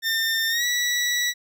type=tone with pitch glide; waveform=20% pulse; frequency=1806 to 1946.8 Hz; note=A6 to B6; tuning=+45 to -25 cents; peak=-16 dBFS; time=0.02-1.34 s; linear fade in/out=50 ms; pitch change=+130 cents; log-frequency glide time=0.49-0.65 s; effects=none